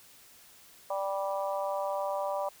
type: harmonic tone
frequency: 195.7 Hz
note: G3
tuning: 3 cents flat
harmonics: 3 / 4 / 5 / 6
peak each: -32 / -36 / -36 / -41 dBFS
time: 0.9-2.49 s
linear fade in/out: 5 ms
effects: white hiss -56 dBFS RMS until 2.6 s